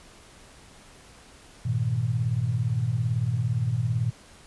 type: tone cluster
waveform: sine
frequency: 101.6 / 119.3 / 158.2 Hz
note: G#2 / A#2 / D#3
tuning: -38 / +41 / +29 cents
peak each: -30 / -24 / -32 dBFS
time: 1.65-4.11 s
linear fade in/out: 10 ms
effects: pink hiss -51 dBFS RMS until 4.46 s + resampled to 24000 Hz

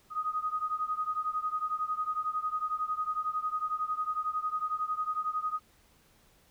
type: beating tone pair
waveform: sine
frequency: 1244.5 / 1255.5 Hz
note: D#6 / D#6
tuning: 0 / +15 cents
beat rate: 11 Hz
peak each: -32 / -34 dBFS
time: 0.1-5.6 s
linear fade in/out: 50 ms
effects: pink hiss -64 dBFS RMS until 6.5 s

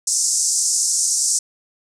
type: band-pass noise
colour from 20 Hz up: white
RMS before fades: -19 dBFS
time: 0.07-1.39 s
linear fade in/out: 5 ms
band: 5400 to 8900 Hz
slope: 48 dB/octave
effects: none

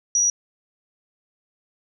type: tone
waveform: sine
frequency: 5800 Hz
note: F#8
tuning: 35 cents flat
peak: -16 dBFS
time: 0.15-0.3 s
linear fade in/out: 2 ms
effects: none

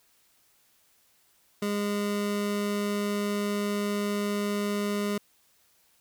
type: tone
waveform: 25% pulse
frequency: 205 Hz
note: G#3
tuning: 22 cents flat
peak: -23 dBFS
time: 1.62-5.18 s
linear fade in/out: 5 ms
effects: white hiss -65 dBFS RMS until 6 s

